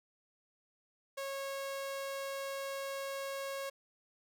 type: tone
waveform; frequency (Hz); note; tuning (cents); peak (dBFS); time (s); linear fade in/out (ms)
sawtooth; 548; C#5; -20; -34; 1.17-3.7; 10
effects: none